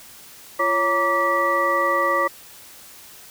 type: tone cluster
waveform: sine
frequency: 343.9 / 555 / 935 / 1162 / 1948 Hz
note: F4 / C#5 / A#5 / D6 / B6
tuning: -27 / +2 / +5 / -19 / -24 cents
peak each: -29 / -23 / -29 / -20 / -24 dBFS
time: 0.59-2.28 s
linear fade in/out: 10 ms
effects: white hiss -44 dBFS RMS until 3.3 s